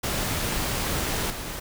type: noise with level steps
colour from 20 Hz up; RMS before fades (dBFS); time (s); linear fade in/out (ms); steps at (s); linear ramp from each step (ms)
pink; -27 / -34; 0.03-1.6; 10; 1.3; 2
effects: none